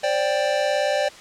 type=chord; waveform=square; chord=C suspended second; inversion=none; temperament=equal with one note detuned; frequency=529 / 587.3 / 784 Hz; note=C5 / D5 / G5; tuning=+19 / 0 / 0 cents; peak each=-27 / -22 / -27 dBFS; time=0.03-1.09 s; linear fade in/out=10 ms; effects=white hiss -43 dBFS RMS until 1.2 s + low-pass 6000 Hz 12 dB/octave